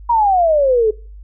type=exponential sweep; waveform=sine; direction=down; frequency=969 to 420 Hz; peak=-10 dBFS; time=0.09-0.91 s; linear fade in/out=10 ms; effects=noise-tail reverb RT60 0.4 s tail -23 dB re dry + added 50 Hz sine -33 dBFS peak until 1.23 s